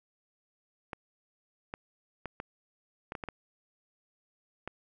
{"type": "clicks", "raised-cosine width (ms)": 0.5, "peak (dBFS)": -22, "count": 9, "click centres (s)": [0.932, 1.739, 2.257, 2.401, 3.121, 3.152, 3.238, 3.287, 4.676], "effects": []}